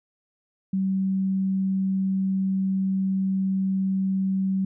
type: tone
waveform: sine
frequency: 191.4 Hz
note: G3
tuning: 41 cents flat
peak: -21 dBFS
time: 0.73-4.65 s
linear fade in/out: 5 ms
effects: none